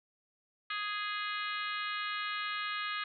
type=harmonic tone; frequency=415.3 Hz; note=G#4; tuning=in tune; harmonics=3 / 4 / 5 / 6 / 7 / 8 / 9 / 10; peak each=-38 / -40 / -42 / -44 / -45 / -46 / -47 / -48 dBFS; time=0.7-3.04 s; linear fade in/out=5 ms; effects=none